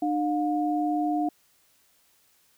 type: tone pair together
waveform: sine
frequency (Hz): 301.3 / 714.5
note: D4 / F5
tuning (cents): +44 / +39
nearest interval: octave + minor third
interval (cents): 1495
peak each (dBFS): -25 / -27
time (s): 0.02-1.29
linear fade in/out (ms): 5
effects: white hiss -64 dBFS RMS until 2.57 s